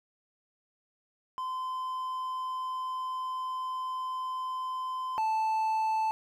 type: tone pair in turn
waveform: triangle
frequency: 1028 / 878.6 Hz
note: C6 / A5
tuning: -31 / -3 cents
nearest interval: minor third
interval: 272 cents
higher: first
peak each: -30 / -24 dBFS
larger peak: second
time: 1.38-5.18 / 5.18-6.11 s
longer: first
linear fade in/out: 0 ms
effects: none